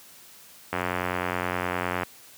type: click train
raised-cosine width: 0.5 ms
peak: -11 dBFS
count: 118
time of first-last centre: 0.73-2.033 s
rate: 89.8 Hz
effects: white hiss -50 dBFS RMS until 2.37 s + high-pass 80 Hz 12 dB/octave